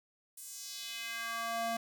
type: tone with high-pass filter sweep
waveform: square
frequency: 230.1 Hz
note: A#3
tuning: 22 cents flat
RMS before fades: -39 dBFS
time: 0.37-1.77 s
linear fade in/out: 5 ms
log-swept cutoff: 9800 to 480 Hz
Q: 1.7
effects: none